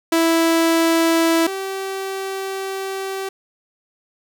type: tone pair in turn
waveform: sawtooth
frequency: 329.6 / 386.1 Hz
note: E4 / G4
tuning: 0 / -26 cents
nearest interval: minor third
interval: 274 cents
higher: second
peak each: -10 / -20 dBFS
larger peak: first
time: 0.12-1.47 / 1.47-3.29 s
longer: second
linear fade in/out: 5 ms
effects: none